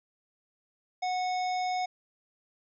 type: harmonic tone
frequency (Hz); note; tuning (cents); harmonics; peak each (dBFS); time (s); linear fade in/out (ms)
734; F#5; -14; 1 / 3 / 5 / 7 / 9; -28 / -39 / -46 / -43 / -50; 1.02-1.86; 10
effects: none